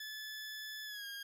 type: tone with pitch glide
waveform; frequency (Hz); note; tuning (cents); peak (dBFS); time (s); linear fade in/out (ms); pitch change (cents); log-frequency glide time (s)
20% pulse; 1729 to 1622.6; A6 to G#6; -31 to -41; -38; 0-1.23; 5; -110; 0.85-1.06
effects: none